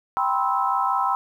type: chord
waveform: sine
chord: C major seventh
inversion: second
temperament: just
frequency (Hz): 784.9 / 981.1 / 1046.5 / 1308.1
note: G5 / B5 / C6 / E6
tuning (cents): +2 / -12 / 0 / -14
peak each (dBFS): -25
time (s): 0.17-1.15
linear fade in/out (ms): 0
effects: 9-bit